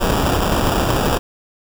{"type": "noise with sample-and-hold", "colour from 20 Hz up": "pink", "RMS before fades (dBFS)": -17, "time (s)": [0, 1.19], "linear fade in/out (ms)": 20, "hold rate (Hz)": 2100, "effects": []}